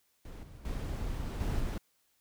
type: noise with level steps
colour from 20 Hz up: brown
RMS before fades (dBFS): -44 / -50 / -36 / -32 / -34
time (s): 0.25-1.78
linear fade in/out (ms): 2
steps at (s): 0.43 / 0.65 / 1.4 / 1.6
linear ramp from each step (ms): 2
effects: white hiss -73 dBFS RMS until 2.2 s